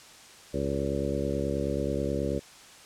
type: harmonic tone with a mistuned harmonic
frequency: 69.3 Hz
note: C#2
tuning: in tune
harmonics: 1 / 2 / 3 / 4 / 5 / 6 / 7 / 8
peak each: -35 / -35 / -35 / -35 / -35 / -35 / -35 / -35 dBFS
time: 0.53-2.4 s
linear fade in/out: 20 ms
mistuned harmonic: 8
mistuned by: +35 cents
effects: white hiss -50 dBFS RMS until 2.85 s + low-pass 8000 Hz 12 dB/octave